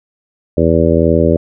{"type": "harmonic tone", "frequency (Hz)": 82.41, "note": "E2", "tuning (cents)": 0, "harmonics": [1, 2, 3, 4, 5, 6, 7], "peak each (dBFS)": [-16, -16, -16, -16, -16, -16, -16], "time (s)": [0.57, 1.37], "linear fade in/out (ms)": 5, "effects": []}